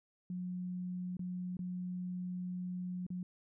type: tone with dropouts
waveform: sine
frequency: 180.7 Hz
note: F#3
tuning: 41 cents flat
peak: -37 dBFS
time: 0.3-3.23 s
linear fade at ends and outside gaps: 2 ms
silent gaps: 1.169-1.193 / 1.569-1.591 / 3.066-3.103 s
effects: none